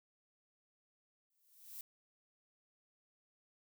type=noise with exponential growth; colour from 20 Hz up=violet; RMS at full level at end=-45 dBFS; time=1.3-1.81 s; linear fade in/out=2 ms; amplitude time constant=110 ms; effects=none